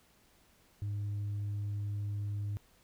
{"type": "tone", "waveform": "sine", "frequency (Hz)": 102.5, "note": "G#2", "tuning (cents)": -22, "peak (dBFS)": -31, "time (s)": [0.82, 2.57], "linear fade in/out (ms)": 0, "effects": ["tanh soft clip ceiling -32 dBFS", "pink hiss -66 dBFS RMS until 2.83 s"]}